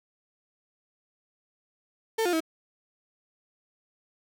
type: tone with pitch steps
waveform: 35% pulse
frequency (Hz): 447.1 / 353.8 / 321.9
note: A4 / F4 / E4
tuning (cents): +28 / +23 / -41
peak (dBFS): -22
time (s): 2.18-2.405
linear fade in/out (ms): 10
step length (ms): 75
effects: none